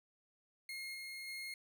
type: tone with level steps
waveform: 30% pulse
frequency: 2147 Hz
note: C7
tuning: 44 cents sharp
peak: -40 / -42 / -40 dBFS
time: 0.69-1.54 s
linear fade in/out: 2 ms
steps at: 0.94 / 1.27 s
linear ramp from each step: 10 ms
effects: none